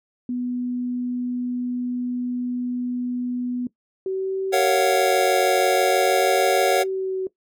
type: tone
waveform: sine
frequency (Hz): 246.9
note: B3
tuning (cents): 0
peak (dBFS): -23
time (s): 0.29-3.67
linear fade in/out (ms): 2
type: tone with vibrato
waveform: sine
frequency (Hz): 379.3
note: F#4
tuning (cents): +43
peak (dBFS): -22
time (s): 4.06-7.27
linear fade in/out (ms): 2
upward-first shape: sine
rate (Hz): 0.5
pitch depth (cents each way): 23
type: chord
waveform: square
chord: Gb major seventh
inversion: first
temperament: just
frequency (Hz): 462.5 / 555 / 693.7 / 740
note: Bb4 / Db5 / F5 / Gb5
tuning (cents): -14 / +2 / -12 / 0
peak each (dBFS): -24 / -22 / -27 / -22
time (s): 4.52-6.84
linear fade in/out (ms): 20
effects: noise-tail reverb RT60 0.1 s tail -18 dB re dry